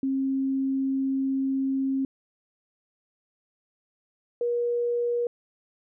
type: tone pair in turn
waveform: sine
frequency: 268.4 / 478.2 Hz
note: C4 / A#4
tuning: +44 / +44 cents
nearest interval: minor seventh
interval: 1000 cents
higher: second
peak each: -23 dBFS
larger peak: neither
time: 0.03-2.05 / 4.41-5.27 s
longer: first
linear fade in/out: 2 ms
effects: none

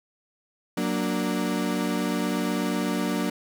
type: chord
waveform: 35% pulse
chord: Gb augmented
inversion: none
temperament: equal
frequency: 185 / 233.1 / 293.7 Hz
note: Gb3 / Bb3 / D4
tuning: 0 / 0 / 0 cents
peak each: -27 dBFS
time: 0.77-3.3 s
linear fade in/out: 5 ms
effects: none

